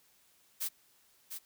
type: noise with echo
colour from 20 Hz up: blue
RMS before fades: -35 dBFS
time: 0.6-0.69 s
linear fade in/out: 20 ms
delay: 700 ms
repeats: 1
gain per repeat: -7 dB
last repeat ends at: 1.39 s
effects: white hiss -67 dBFS RMS until 1.45 s